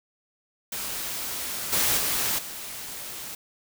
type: noise with level steps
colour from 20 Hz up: white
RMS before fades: -32 / -23 / -26 / -37 dBFS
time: 0.72-3.35 s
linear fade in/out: 5 ms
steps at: 1.72 / 1.97 / 2.38 s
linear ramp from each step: 10 ms
effects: none